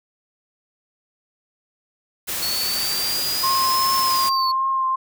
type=noise; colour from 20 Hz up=white; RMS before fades=-26 dBFS; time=2.27-4.3 s; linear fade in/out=20 ms
type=exponential two-way sweep; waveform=triangle; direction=up then down; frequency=4380 to 5274 to 4380 Hz; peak=-22 dBFS; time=2.42-4.52 s; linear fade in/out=10 ms; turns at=3.98 s
type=tone with vibrato; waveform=sine; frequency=1060 Hz; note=C6; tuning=22 cents sharp; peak=-18 dBFS; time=3.43-4.96 s; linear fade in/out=10 ms; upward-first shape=triangle; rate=2.6 Hz; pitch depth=19 cents each way
effects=none